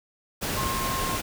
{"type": "tone in noise", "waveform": "sine", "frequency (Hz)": 1066, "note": "C6", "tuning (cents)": 32, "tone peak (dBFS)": -29, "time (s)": [0.56, 1.18], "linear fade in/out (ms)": 20, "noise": "pink", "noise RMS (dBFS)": -29, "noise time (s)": [0.41, 1.22], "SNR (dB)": -3, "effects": []}